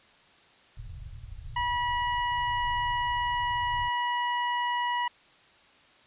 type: low-pass noise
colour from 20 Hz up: pink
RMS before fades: -41 dBFS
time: 0.77-3.89 s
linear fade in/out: 5 ms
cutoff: 140 Hz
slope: 96 dB/octave
type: harmonic tone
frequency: 970 Hz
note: B5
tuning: 31 cents flat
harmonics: 1 / 2 / 3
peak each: -27 / -33 / -37 dBFS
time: 1.56-5.08 s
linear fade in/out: 5 ms
effects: white hiss -58 dBFS RMS until 6.06 s + resampled to 8000 Hz